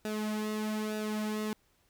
sawtooth tone with flanger, 214.1 Hz, A3, 47 cents flat, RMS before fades -34 dBFS, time 0.05-1.53 s, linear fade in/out 0 ms, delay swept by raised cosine 0.93 to 3.43 ms, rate 1.1 Hz, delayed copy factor -0.65, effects pink hiss -70 dBFS RMS until 1.89 s

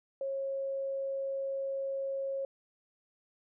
sine tone, 544 Hz, C#5, 33 cents flat, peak -32 dBFS, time 0.21-2.45 s, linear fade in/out 2 ms, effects none

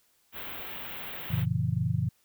white band-stop noise, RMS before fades -39 dBFS, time 0.32-1.46 s, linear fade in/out 50 ms, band 3500 to 15000 Hz, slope 48 dB/octave
sine chord, F# dominant seventh, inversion none, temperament just, 92.5 / 115.62 / 138.75 / 166.5 Hz, F#2 / A#2 / C#3 / E3, 0 / -14 / +2 / +18 cents, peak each -33 / -29 / -31 / -31 dBFS, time 1.3-2.09 s, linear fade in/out 10 ms
effects white hiss -68 dBFS RMS until 2.24 s

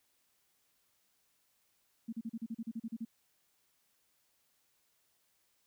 sine tone bursts, 227.4 Hz, A#3, 43 cents flat, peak -36 dBFS, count 12, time 2.08-3.051 s, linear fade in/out 10 ms, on 47 ms, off 37 ms, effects white hiss -75 dBFS RMS until 5.66 s

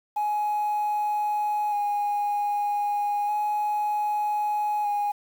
sine tone with vibrato, 830.6 Hz, G#5, in tune, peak -21 dBFS, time 0.16-5.12 s, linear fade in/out 10 ms, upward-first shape square, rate 0.32 Hz, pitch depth 15 cents each way, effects tanh soft clip ceiling -21 dBFS + 8-bit

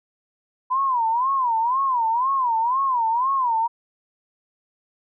sine tone with vibrato, 989 Hz, B5, 2 cents sharp, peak -18 dBFS, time 0.7-3.68 s, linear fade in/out 20 ms, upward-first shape sine, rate 2 Hz, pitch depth 180 cents each way, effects none

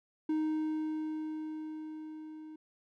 triangle tone with level ramp, 311.1 Hz, D#4, in tune, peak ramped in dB -26 to -43 dBFS, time 0.29-2.56 s, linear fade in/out 5 ms, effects none

